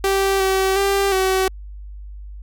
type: tone with pitch steps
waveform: sawtooth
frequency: 389.7 / 382.7 / 395.4 / 378.6 Hz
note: G4 / G4 / G4 / F#4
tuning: -10 / -42 / +15 / +40 cents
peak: -12 dBFS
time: 0.04-1.48 s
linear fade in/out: 2 ms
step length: 360 ms
effects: added 50 Hz sine -32 dBFS peak until 2.42 s